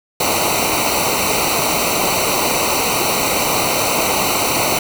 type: noise with comb filter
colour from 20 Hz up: pink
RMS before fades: -17 dBFS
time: 0.2-4.79 s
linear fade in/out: 5 ms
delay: 0.59 ms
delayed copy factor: -0.95
effects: none